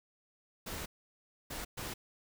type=noise bursts at uneven times; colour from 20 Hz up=pink; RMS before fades=-41 dBFS; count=3; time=0.66-0.86 / 1.5-1.65 / 1.77-1.94 s; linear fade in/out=10 ms; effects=none